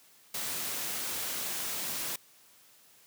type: noise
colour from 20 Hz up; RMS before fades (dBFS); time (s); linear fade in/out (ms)
white; -35; 0.34-2.16; 5
effects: white hiss -60 dBFS RMS until 3.06 s + high-pass 100 Hz 12 dB/octave